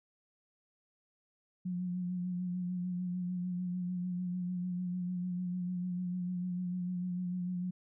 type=tone with vibrato; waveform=sine; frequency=179.7 Hz; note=F3; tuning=50 cents sharp; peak=-33 dBFS; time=1.65-7.71 s; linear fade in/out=10 ms; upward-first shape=sine; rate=6.7 Hz; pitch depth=30 cents each way; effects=none